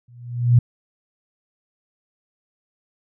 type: tone with exponential growth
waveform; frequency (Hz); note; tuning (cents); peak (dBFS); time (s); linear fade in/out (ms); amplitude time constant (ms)
sine; 120.9; B2; -36; -7; 0.08-0.59; 5; 110
effects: none